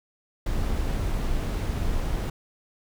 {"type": "noise", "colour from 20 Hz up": "brown", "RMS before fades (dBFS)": -26, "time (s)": [0.46, 2.3], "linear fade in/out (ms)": 5, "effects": []}